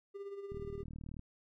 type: tone with tremolo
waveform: triangle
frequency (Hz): 399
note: G4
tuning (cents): +31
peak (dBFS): -38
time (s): 0.14-0.84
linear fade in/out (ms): 20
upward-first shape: sine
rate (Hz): 17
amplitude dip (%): 55
type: click train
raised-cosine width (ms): 5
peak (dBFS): -34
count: 27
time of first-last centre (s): 0.52-1.194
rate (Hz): 38.6
effects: none